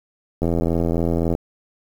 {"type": "click train", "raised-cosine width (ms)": 2, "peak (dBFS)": -8, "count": 79, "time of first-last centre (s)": [0.42, 1.351], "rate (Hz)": 83.8, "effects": ["7-bit"]}